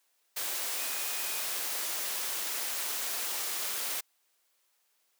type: tone in noise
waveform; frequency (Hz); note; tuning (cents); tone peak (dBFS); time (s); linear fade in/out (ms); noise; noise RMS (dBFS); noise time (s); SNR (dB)
sine; 2489; D#7; 0; -45; 0.77-1.45; 10; white; -34; 0.36-4.01; -14
effects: white hiss -73 dBFS RMS until 5.19 s + high-pass 400 Hz 12 dB/octave